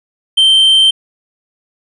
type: tone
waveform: triangle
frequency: 3124 Hz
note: G7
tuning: 7 cents flat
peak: -4 dBFS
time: 0.37-0.91 s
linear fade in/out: 10 ms
effects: resampled to 24000 Hz